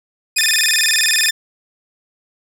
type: tone with vibrato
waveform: 15% pulse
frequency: 2109 Hz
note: C7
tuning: 13 cents sharp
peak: -6 dBFS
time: 0.36-1.31 s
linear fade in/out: 10 ms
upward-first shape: square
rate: 20 Hz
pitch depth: 290 cents each way
effects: none